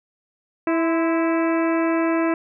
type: harmonic tone with a mistuned harmonic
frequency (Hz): 328.4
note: E4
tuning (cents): -6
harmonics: 1 / 2 / 3 / 4 / 5 / 6 / 7 / 8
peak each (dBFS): -19 / -25 / -29 / -31 / -33 / -35 / -36 / -37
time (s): 0.67-2.34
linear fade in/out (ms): 2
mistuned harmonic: 3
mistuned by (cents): +55
effects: none